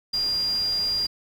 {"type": "tone in noise", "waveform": "sine", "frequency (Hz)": 4800, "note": "D8", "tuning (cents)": 37, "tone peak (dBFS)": -22, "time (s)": [0.13, 1.07], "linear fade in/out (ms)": 10, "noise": "pink", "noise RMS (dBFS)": -40, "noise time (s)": [0.13, 1.07], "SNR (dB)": 15, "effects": []}